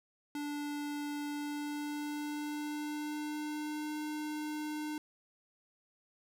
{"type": "tone with pitch glide", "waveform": "square", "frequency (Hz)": [292.1, 302.9], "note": ["D4", "D#4"], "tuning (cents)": [-9, -46], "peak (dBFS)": -37, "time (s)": [0.35, 4.98], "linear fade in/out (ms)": 2, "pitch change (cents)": 63, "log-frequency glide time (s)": [1.28, 3.97], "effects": []}